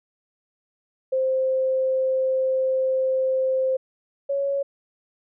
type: tone pair in turn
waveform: sine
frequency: 523.3 / 556.3 Hz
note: C5 / C#5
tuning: 0 / +6 cents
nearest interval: minor second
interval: 106 cents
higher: second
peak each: -19 / -21 dBFS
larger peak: first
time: 1.12-3.77 / 4.29-4.63 s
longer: first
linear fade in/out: 10 ms
effects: none